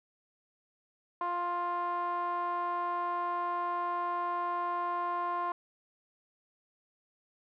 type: tone with low-pass filter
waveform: 5% pulse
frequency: 350 Hz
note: F4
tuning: 4 cents sharp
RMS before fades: -33 dBFS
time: 1.21-5.52 s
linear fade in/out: 2 ms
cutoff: 960 Hz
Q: 7.5
effects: none